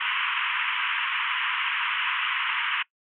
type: band-pass noise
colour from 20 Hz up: white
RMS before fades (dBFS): -27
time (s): 0-2.83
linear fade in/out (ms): 10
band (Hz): 950 to 3100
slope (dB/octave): 96
effects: noise-tail reverb RT60 0.1 s tail -22 dB re dry